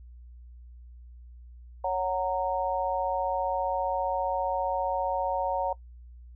harmonic tone, 185 Hz, F#3, in tune, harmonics 3 / 4 / 5, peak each -30 / -30 / -30 dBFS, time 1.84-5.73 s, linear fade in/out 5 ms, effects noise-tail reverb RT60 0.1 s tail -20 dB re dry + added 60 Hz sine -45 dBFS peak until 6.35 s

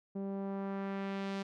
sawtooth tone with low-pass filter sweep, 196 Hz, G3, in tune, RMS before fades -38 dBFS, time 0.15-1.43 s, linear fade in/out 10 ms, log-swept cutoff 470 to 5000 Hz, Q 0.93, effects none

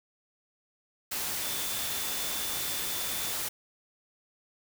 sine tone in noise, 3520 Hz, A7, in tune, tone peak -41 dBFS, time 1.41-3.33 s, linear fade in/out 10 ms, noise white, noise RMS -33 dBFS, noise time 1.11-3.49 s, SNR -11 dB, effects none

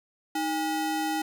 square ring-modulated tone, 562 Hz, C#5, 24 cents sharp, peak -24 dBFS, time 0.35-1.22 s, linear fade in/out 5 ms, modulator 250 Hz, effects none

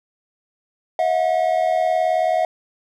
triangle tone pair together, 644.1 / 723 Hz, E5 / F#5, -40 / -40 cents, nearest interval major second, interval 200 cents, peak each -17 dBFS, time 0.99-2.45 s, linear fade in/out 2 ms, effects none

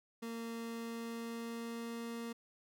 30% pulse tone with pitch glide, 230 to 232.4 Hz, A#3 to A#3, -23 to -5 cents, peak -38 dBFS, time 0.22-2.33 s, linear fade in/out 10 ms, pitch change +18 cents, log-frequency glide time 0.53-2.07 s, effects none

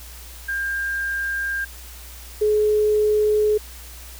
sine tone pair in turn, 1600 / 423.8 Hz, G6 / G#4, +35 / +35 cents, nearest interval octave + major seventh, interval 2300 cents, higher first, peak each -22 / -15 dBFS, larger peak second, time 0.48-1.65 / 2.41-3.58 s, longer neither, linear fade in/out 10 ms, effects added 60 Hz sine -39 dBFS peak until 4.19 s + white hiss -42 dBFS RMS until 4.19 s

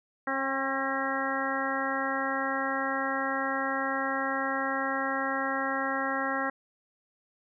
harmonic tone with a mistuned harmonic, 270 Hz, C#4, 45 cents flat, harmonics 1 / 2 / 3 / 4 / 5 / 6 / 7, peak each -35 / -35 / -35 / -35 / -35 / -35 / -35 dBFS, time 0.27-6.5 s, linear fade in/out 5 ms, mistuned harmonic 3, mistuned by -17 cents, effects none

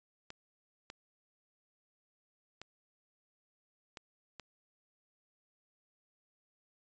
clicks, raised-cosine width 0.2 ms, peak -28 dBFS, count 5, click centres 0.304 / 0.901 / 2.616 / 3.972 / 4.397 s, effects resampled to 16000 Hz

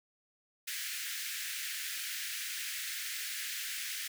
pink high-pass noise, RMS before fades -39 dBFS, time 0.67-4.08 s, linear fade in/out 10 ms, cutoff 1600 Hz, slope 48 dB/octave, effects none

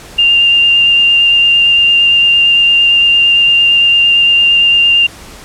sine tone with vibrato, 2794 Hz, F7, in tune, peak -5 dBFS, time 0.18-5.07 s, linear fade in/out 10 ms, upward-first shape triangle, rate 8.8 Hz, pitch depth 13 cents each way, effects pink hiss -33 dBFS RMS until 5.44 s + low-pass 11000 Hz 12 dB/octave

